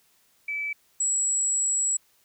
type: tone pair in turn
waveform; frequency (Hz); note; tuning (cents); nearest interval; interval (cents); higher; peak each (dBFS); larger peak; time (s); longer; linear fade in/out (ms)
sine; 2306 / 7756; D7 / B8; -32 / -32; octave + major sixth; 2100; second; -27 / -21; second; 0.48-0.73 / 1-1.97; second; 5
effects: tanh soft clip ceiling -17 dBFS + white hiss -64 dBFS RMS until 2.24 s